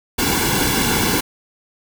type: noise with comb filter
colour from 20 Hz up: pink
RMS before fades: -18 dBFS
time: 0.18-1.21 s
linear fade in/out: 10 ms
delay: 1.6 ms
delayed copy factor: -0.75
effects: none